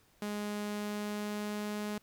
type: tone with pitch glide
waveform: sawtooth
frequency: 207.7 to 209.1 Hz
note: G#3 to G#3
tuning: 0 to +12 cents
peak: -31 dBFS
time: 0.22-1.98 s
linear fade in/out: 2 ms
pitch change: +12 cents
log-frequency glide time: 0.64-1.79 s
effects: pink hiss -67 dBFS RMS until 2.02 s